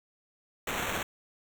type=noise with sample-and-hold; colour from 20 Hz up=blue; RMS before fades=-33 dBFS; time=0.67-1.03 s; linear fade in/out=5 ms; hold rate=4900 Hz; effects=none